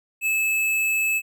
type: tone with tanh clipping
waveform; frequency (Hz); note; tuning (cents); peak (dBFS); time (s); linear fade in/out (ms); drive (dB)
sine; 2606; E7; -20; -21; 0.21-1.22; 50; 17
effects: none